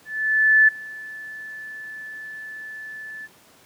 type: tone with ADSR envelope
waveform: sine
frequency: 1744 Hz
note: A6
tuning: 16 cents flat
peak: -10 dBFS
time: 0.05-3.28 s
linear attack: 630 ms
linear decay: 12 ms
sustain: -23 dB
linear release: 35 ms
effects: pink hiss -53 dBFS RMS until 3.65 s + high-pass 150 Hz 12 dB/octave